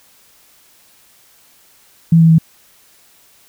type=tone with pitch steps; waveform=sine; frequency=165.4 / 163.5 / 161.62 Hz; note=E3 / E3 / E3; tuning=+6 / -14 / -34 cents; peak=-5 dBFS; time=2.12-2.384 s; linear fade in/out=5 ms; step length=88 ms; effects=white hiss -50 dBFS RMS until 3.48 s